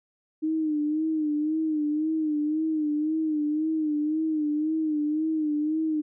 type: tone with vibrato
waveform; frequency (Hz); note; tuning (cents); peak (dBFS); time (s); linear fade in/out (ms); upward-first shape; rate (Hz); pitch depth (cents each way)
sine; 307.6; D#4; -20; -23; 0.42-6.02; 20; sine; 1.9; 62
effects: none